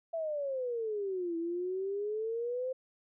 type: exponential two-way sweep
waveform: sine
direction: down then up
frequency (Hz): 671 to 329.6 to 523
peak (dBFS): -32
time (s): 0.13-2.73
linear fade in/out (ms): 10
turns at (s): 1.37
effects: none